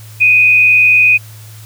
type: tone with frequency modulation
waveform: sine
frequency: 2489 Hz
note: D#7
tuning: in tune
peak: -5 dBFS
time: 0.2-1.18 s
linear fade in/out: 20 ms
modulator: 88.9 Hz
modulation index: 0.54
effects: added 108 Hz sine -32 dBFS peak until 1.65 s + white hiss -40 dBFS RMS until 1.65 s

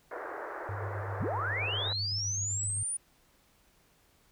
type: band-pass noise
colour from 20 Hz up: pink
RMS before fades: -40 dBFS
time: 0.11-1.93 s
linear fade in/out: 5 ms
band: 360 to 1800 Hz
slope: 48 dB/octave
type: tone with tremolo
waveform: sine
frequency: 100 Hz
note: G2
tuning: 35 cents sharp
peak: -34 dBFS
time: 0.69-2.83 s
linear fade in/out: 0 ms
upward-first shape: square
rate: 7.7 Hz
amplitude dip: 30%
type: linear sweep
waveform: sine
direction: up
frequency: 59.5 to 9660 Hz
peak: -31 dBFS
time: 1.2-2.97 s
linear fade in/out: 5 ms
effects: pink hiss -66 dBFS RMS until 4.31 s

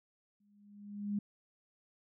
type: tone with exponential growth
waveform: sine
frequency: 204.6 Hz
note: G#3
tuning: 26 cents flat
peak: -30 dBFS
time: 0.4-1.19 s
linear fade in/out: 5 ms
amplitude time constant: 170 ms
effects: none

